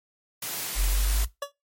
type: high-pass noise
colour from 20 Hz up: white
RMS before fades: -32 dBFS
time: 0.42-1.25 s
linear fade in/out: 5 ms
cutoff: 100 Hz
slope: 12 dB/octave
type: exponential sweep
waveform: sine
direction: up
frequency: 43.65 to 53.2 Hz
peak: -20 dBFS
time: 0.75-1.28 s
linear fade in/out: 50 ms
type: tone with exponential decay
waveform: 25% pulse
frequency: 568 Hz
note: C#5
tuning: 42 cents sharp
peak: -21 dBFS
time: 1.42-1.52 s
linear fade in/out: 5 ms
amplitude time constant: 20 ms
effects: noise-tail reverb RT60 0.2 s tail -20 dB re dry + MP3 64 kbps